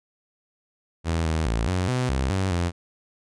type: tone with pitch steps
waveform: sawtooth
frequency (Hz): 82.5 / 79.8 / 56.2 / 91.5 / 126.4 / 66 / 95.4 / 86.8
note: E2 / D#2 / A1 / F#2 / B2 / C2 / G2 / F2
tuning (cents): +2 / +44 / +37 / -19 / +41 / +16 / -47 / -10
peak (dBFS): -18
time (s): 1.04-2.72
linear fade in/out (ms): 50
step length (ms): 210
effects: resampled to 22050 Hz